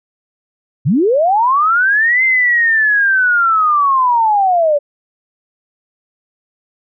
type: linear two-way sweep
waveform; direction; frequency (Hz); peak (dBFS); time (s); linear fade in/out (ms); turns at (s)
sine; up then down; 109.3 to 2093 to 563; -9; 0.85-4.79; 20; 2.24
effects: none